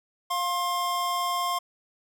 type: tone pair together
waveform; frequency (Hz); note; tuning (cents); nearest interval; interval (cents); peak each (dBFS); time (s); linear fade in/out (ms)
square; 703.9 / 1065; F5 / C6; +13 / +30; perfect fifth; 717; -32 / -27; 0.3-1.59; 10
effects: none